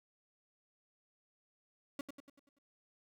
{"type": "tone with echo", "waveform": "35% pulse", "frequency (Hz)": 281.1, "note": "C#4", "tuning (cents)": 24, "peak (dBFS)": -36, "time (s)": [1.99, 2.01], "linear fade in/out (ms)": 2, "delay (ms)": 96, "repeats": 6, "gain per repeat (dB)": -6, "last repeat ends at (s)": 2.586, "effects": []}